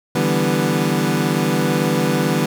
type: chord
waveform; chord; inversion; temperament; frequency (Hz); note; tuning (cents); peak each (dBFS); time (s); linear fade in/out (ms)
25% pulse; E minor seventh; third; equal; 146.83 / 164.81 / 196 / 246.9; D3 / E3 / G3 / B3; 0 / 0 / 0 / 0; -18; 0.15-2.46; 5
effects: none